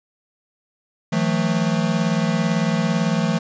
square tone cluster, 162.2 / 180.1 / 220.2 Hz, E3 / F#3 / A3, -28 / -46 / +2 cents, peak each -23 dBFS, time 1.12-3.39 s, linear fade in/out 10 ms, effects resampled to 16000 Hz + 8-bit

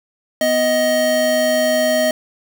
square tone pair together, 248.8 / 627 Hz, B3 / D#5, +13 / +13 cents, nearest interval octave + major third, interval 1600 cents, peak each -23 / -15 dBFS, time 0.41-2.11 s, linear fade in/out 2 ms, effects none

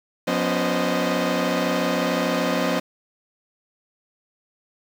sawtooth tone cluster, 179.3 / 246.3 / 279.9 / 518 / 619 Hz, F3 / B3 / C#4 / C5 / D#5, +46 / -5 / +17 / -17 / -9 cents, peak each -23 dBFS, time 0.27-2.8 s, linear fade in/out 10 ms, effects low-pass 6000 Hz 12 dB/octave + 7-bit

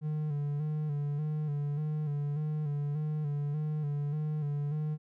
triangle tone with vibrato, 148.7 Hz, D3, 22 cents sharp, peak -28 dBFS, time 0.01-4.98 s, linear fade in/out 50 ms, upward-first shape square, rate 1.7 Hz, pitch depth 45 cents each way, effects none

